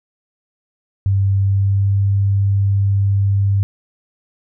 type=tone with pitch glide; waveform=sine; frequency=98 to 99.2 Hz; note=G2 to G2; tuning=0 to +21 cents; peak=-12 dBFS; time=1.06-3.63 s; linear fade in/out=0 ms; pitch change=+21 cents; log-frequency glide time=1.4-1.95 s; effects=none